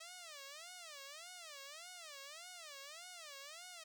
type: tone with vibrato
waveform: 5% pulse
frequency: 632 Hz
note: D#5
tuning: 27 cents sharp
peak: -39 dBFS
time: 0-3.84 s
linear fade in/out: 10 ms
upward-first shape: sine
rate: 1.7 Hz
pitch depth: 250 cents each way
effects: none